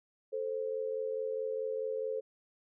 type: tone pair together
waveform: sine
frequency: 440 / 524.7 Hz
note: A4 / C5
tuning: 0 / +5 cents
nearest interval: minor third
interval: 305 cents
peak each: -35 / -36 dBFS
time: 0.32-2.21 s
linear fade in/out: 20 ms
effects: none